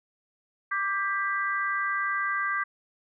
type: chord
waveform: sine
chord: G major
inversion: second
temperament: equal with one note detuned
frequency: 1174.7 / 1589 / 1975.5 Hz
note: D6 / G6 / B6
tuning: 0 / +23 / 0 cents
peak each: -29 / -29 / -32 dBFS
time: 0.71-2.64 s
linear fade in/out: 10 ms
effects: none